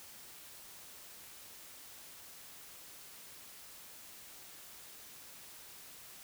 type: silence
effects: white hiss -53 dBFS RMS until 6.23 s